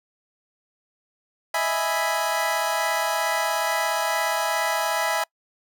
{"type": "chord", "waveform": "25% pulse", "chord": "E major seventh", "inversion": "third", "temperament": "equal", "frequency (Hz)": [622.3, 659.3, 830.6, 987.8], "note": ["D#5", "E5", "G#5", "B5"], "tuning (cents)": [0, 0, 0, 0], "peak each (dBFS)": [-28, -23, -23, -24], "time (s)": [1.54, 5.24], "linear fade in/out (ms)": 5, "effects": ["noise-tail reverb RT60 0.1 s tail -26 dB re dry"]}